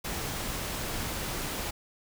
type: noise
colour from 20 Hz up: pink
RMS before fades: -34 dBFS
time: 0.04-1.71 s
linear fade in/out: 10 ms
effects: none